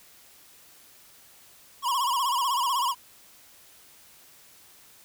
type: tone with vibrato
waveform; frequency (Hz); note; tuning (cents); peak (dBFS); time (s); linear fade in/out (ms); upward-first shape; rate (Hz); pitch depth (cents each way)
square; 1027; C6; -33; -24; 1.82-2.95; 50; sine; 16; 140
effects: white hiss -54 dBFS RMS until 5.04 s